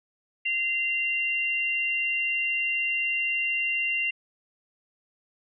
sine tone pair together, 2075 / 2768 Hz, C7 / F7, -15 / -16 cents, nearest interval perfect fourth, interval 499 cents, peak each -30 / -25 dBFS, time 0.45-4.11 s, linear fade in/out 10 ms, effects none

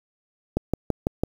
click train, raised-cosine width 2 ms, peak -8 dBFS, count 5, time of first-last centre 0.57-1.236 s, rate 6.01 Hz, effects 7-bit

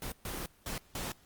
pink noise bursts at uneven times, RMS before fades -38 dBFS, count 4, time 0.02-0.12 / 0.25-0.46 / 0.66-0.78 / 0.95-1.12 s, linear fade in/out 2 ms, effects pink hiss -63 dBFS RMS until 1.25 s + Opus 24 kbps

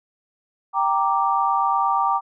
sine chord, G minor, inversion none, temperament equal, 784 / 932.3 / 1174.7 Hz, G5 / Bb5 / D6, 0 / 0 / 0 cents, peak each -22 / -22 / -21 dBFS, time 0.73-2.21 s, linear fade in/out 50 ms, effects none

